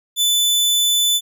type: tone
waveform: sawtooth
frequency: 3500 Hz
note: A7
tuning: 10 cents flat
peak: -11 dBFS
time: 0.16-1.21 s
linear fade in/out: 50 ms
effects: none